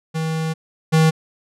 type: tone pair in turn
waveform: square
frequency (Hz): 160 / 159.27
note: D#3 / D#3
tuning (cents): +49 / +41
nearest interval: unison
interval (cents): 8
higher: first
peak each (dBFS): -21 / -12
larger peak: second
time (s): 0.14-0.54 / 0.92-1.11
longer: first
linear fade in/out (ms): 20
effects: low-pass 10000 Hz 12 dB/octave